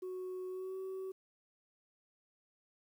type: tone with pitch glide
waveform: sine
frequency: 369.3 to 379.5 Hz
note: F#4 to F#4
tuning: -3 to +44 cents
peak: -37 dBFS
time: 0.02-1.12 s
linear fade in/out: 10 ms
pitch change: +47 cents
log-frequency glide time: 0.48-0.77 s
effects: tanh soft clip ceiling -38 dBFS + 11-bit